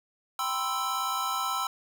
square chord, C major seventh, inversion second, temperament equal, 784 / 987.8 / 1046.5 / 1318.5 Hz, G5 / B5 / C6 / E6, 0 / 0 / 0 / 0 cents, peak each -37 / -37 / -35 / -31 dBFS, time 0.39-1.67 s, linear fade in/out 2 ms, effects none

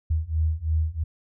sine beating tone pair, 77.78 / 80.78 Hz, D#2 / E2, 0 / -35 cents, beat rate 3 Hz, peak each -25 / -24 dBFS, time 0.1-1.04 s, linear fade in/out 10 ms, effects none

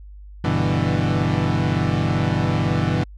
30% pulse chord, E minor seventh, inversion first, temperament equal, 98 / 123.47 / 146.83 / 164.81 Hz, G2 / B2 / D3 / E3, 0 / 0 / 0 / 0 cents, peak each -21 dBFS, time 0.44-3.04 s, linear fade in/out 5 ms, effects added 50 Hz sine -37 dBFS peak until 3.17 s + low-pass 4000 Hz 12 dB/octave

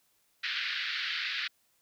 pink band-pass noise, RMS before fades -34 dBFS, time 0.43-1.48 s, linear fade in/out 10 ms, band 1500 to 4500 Hz, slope 48 dB/octave, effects white hiss -71 dBFS RMS until 1.81 s

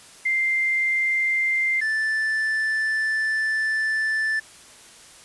sine / triangle tone pair in turn, 2093 / 1760 Hz, C7 / A6, 0 / 0 cents, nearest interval minor third, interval 300 cents, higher first, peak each -19 dBFS, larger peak neither, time 0.25-1.81 / 1.81-4.4 s, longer second, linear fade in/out 10 ms, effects white hiss -47 dBFS RMS until 5.24 s + resampled to 24000 Hz

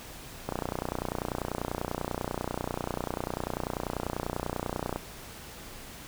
click train, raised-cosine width 1 ms, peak -16 dBFS, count 136, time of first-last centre 0.49-4.96 s, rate 30.2 Hz, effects pink hiss -45 dBFS RMS until 6.07 s

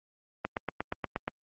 click train, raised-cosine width 0.5 ms, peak -15 dBFS, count 8, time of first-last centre 0.45-1.279 s, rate 8.44 Hz, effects high-pass 80 Hz 12 dB/octave + Opus 24 kbps

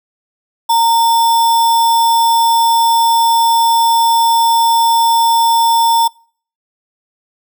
sine tone with sample-and-hold, 920 Hz, A#5, 23 cents flat, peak -8 dBFS, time 0.69-6.08 s, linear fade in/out 10 ms, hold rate 4410 Hz, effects noise-tail reverb RT60 0.5 s tail -26 dB re dry

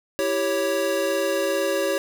square chord, C# diminished, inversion first, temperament equal, 329.6 / 392 / 554.4 Hz, E4 / G4 / C#5, 0 / 0 / 0 cents, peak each -30 / -27 / -24 dBFS, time 0.19-1.98 s, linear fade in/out 0 ms, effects none

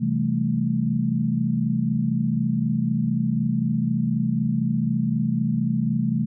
sine chord, A minor seventh, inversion first, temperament equal, 130.81 / 164.81 / 196 / 220 Hz, C3 / E3 / G3 / A3, 0 / 0 / 0 / 0 cents, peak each -26 / -26 / -28 / -23 dBFS, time 0-6.26 s, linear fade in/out 20 ms, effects none

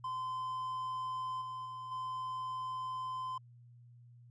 triangle tone with level steps, 1029 Hz, C6, 29 cents flat, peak -34 / -38 / -40 / -35 dBFS, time 0.04-3.38 s, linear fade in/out 5 ms, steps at 1.41 / 1.65 / 1.91 s, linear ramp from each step 10 ms, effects added 120 Hz sine -55 dBFS peak until 4.3 s + resampled to 22050 Hz

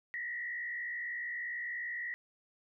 sine tone with frequency modulation, 1918 Hz, A#6, 49 cents sharp, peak -36 dBFS, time 0.14-2.14 s, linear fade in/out 0 ms, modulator 63.2 Hz, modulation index 1.1, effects none

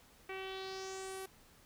sawtooth tone with low-pass filter sweep, 381.7 Hz, G4, 46 cents flat, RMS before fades -44 dBFS, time 0.29-1.26 s, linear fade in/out 5 ms, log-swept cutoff 2300 to 12000 Hz, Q 3.4, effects pink hiss -63 dBFS RMS until 1.65 s

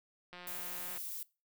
click train, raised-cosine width 0.3 ms, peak -33 dBFS, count 116, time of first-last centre 0.33-0.976 s, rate 178 Hz
violet noise, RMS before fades -42 dBFS, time 0.47-1.23 s, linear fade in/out 2 ms
effects noise-tail reverb RT60 0.3 s tail -22 dB re dry

